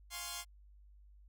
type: chord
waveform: 5% pulse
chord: Db major seventh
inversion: first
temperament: equal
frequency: 698.5 / 830.6 / 1046.5 / 1108.7 Hz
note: F5 / Ab5 / C6 / Db6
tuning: 0 / 0 / 0 / 0 cents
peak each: -35 / -38 / -32 / -37 dBFS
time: 0.1-0.45 s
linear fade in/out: 50 ms
effects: added 50 Hz sine -57 dBFS peak until 1.28 s